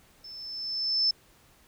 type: tone with level ramp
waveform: sine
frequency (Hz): 5274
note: E8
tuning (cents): 0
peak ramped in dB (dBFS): -42 to -20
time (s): 0.24-1.11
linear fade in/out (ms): 5
effects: pink hiss -60 dBFS RMS until 1.67 s